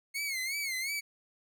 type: tone with vibrato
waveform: sawtooth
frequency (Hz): 2167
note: C#7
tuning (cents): -40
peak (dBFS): -29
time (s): 0.14-1.01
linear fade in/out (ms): 20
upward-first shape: sine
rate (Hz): 2.8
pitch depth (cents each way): 110
effects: none